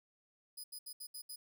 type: tone bursts at uneven times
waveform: 15% pulse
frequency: 4983 Hz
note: D#8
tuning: 2 cents sharp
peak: -38 dBFS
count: 6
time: 0.57-0.64 / 0.72-0.79 / 0.86-0.93 / 1-1.07 / 1.14-1.22 / 1.29-1.36 s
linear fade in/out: 10 ms
effects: none